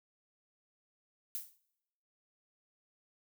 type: noise with exponential decay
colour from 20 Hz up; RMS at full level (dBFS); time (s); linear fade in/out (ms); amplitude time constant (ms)
violet; -36; 1.35-1.58; 0; 48
effects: noise-tail reverb RT60 0.9 s tail -23 dB re dry